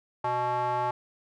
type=tone with band-pass filter; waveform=square; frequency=123.5 Hz; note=B2; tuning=in tune; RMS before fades=-28 dBFS; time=0.24-0.91 s; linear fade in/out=5 ms; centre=900 Hz; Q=3.9; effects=none